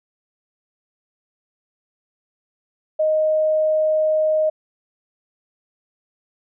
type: tone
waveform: sine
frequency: 622.3 Hz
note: D#5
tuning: in tune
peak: -15 dBFS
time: 2.99-4.5 s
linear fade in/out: 10 ms
effects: none